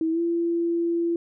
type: tone with pitch glide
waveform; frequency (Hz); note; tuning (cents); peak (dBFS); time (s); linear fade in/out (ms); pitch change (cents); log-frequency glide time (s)
sine; 322.9 to 339; E4 to E4; -36 to +49; -21; 0.01-1.16; 2; +85; 0.11-0.2
effects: none